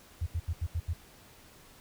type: tone bursts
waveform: sine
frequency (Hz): 83.4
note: E2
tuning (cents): +21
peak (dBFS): -28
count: 6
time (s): 0.21-0.936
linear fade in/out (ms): 10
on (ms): 56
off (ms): 78
effects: pink hiss -56 dBFS RMS until 1.8 s